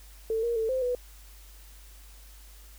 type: tone with pitch steps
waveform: sine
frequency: 445.9 / 470.4 / 445.5 / 519 / 493.8 Hz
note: A4 / A#4 / A4 / C5 / B4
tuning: +23 / +16 / +22 / -14 / 0 cents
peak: -25 dBFS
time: 0.3-0.95 s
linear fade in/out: 2 ms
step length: 130 ms
effects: added 50 Hz sine -48 dBFS peak until 2.78 s + white hiss -55 dBFS RMS until 2.78 s